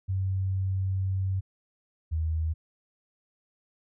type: tone pair in turn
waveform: sine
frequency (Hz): 95.2 / 79.9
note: F#2 / D#2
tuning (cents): +50 / +47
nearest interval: minor third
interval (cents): 303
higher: first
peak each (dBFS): -25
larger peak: neither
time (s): 0.08-1.41 / 2.11-2.54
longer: first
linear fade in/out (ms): 20
effects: none